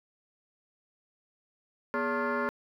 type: tone with frequency modulation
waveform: sine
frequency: 415.3 Hz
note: G#4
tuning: in tune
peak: -26 dBFS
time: 1.94-2.49 s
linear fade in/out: 0 ms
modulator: 329 Hz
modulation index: 3.8
effects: tanh soft clip ceiling -23 dBFS + 11-bit